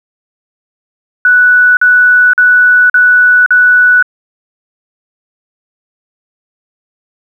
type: tone bursts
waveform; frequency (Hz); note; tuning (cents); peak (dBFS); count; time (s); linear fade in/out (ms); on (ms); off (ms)
sine; 1480; F#6; 0; -3; 5; 1.25-4.026; 2; 520; 44
effects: 7-bit